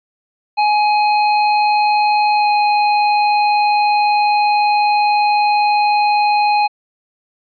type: tone with pitch glide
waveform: square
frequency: 838 to 832.7 Hz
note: G#5 to G#5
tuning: +15 to +4 cents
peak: -12 dBFS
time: 0.57-6.68 s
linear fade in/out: 20 ms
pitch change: -11 cents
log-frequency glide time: 2.36-2.48 s
effects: resampled to 11025 Hz